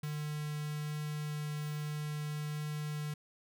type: tone with notch filter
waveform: square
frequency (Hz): 150.1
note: D3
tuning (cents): +38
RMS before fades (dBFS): -38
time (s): 0.03-3.14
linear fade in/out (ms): 5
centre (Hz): 590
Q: 0.76
effects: none